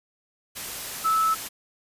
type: tone in noise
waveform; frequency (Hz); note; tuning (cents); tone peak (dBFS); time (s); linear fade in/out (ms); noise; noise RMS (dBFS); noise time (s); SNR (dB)
sine; 1307; E6; -15; -19; 1.04-1.35; 20; white; -34; 0.55-1.49; +12
effects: resampled to 32000 Hz